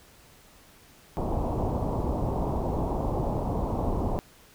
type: low-pass noise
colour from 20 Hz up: pink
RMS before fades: -28 dBFS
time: 1.17-4.19 s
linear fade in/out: 0 ms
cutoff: 1000 Hz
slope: 48 dB/octave
effects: pink hiss -55 dBFS RMS until 4.54 s